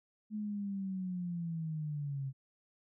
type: linear sweep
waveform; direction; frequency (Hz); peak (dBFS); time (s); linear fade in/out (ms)
sine; down; 214.9 to 132.6; -35; 0.3-2.33; 50
effects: none